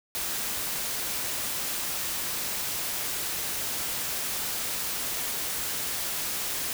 white noise, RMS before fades -31 dBFS, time 0.15-6.73 s, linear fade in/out 0 ms, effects none

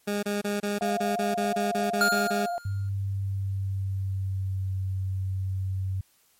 20% pulse tone bursts, 204.7 Hz, G#3, 25 cents flat, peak -21 dBFS, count 13, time 0.07-2.462 s, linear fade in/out 10 ms, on 160 ms, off 26 ms
sine tone with vibrato, 698.5 Hz, F5, in tune, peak -27 dBFS, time 0.81-2.58 s, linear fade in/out 0 ms, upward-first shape triangle, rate 17 Hz, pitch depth 34 cents each way
square tone with exponential decay, 1410 Hz, F6, 16 cents sharp, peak -19 dBFS, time 2.01-2.89 s, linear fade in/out 1 ms, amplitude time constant 190 ms
sine tone with pitch glide, 98.8 to 95.05 Hz, G2 to F#2, +14 to +47 cents, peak -26 dBFS, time 2.65-6.01 s, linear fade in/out 5 ms, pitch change -67 cents, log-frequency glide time 2.78-4.74 s
effects white hiss -64 dBFS RMS until 6.39 s + MP3 64 kbps

